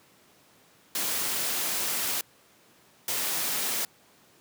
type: noise bursts at uneven times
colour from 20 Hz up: white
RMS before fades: -29 dBFS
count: 2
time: 0.95-2.21 / 3.08-3.85 s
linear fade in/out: 2 ms
effects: pink hiss -59 dBFS RMS until 4.4 s + high-pass 150 Hz 12 dB/octave